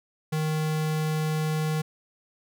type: tone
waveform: square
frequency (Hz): 155.56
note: D#3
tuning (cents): 0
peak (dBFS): -25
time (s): 0.32-1.82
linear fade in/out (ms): 10
effects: none